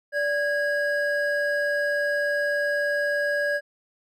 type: tone pair together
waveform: triangle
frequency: 582 / 1646.1 Hz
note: D5 / G#6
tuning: -16 / -16 cents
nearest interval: octave + tritone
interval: 1800 cents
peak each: -23 dBFS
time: 0.12-3.61 s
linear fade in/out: 50 ms
effects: none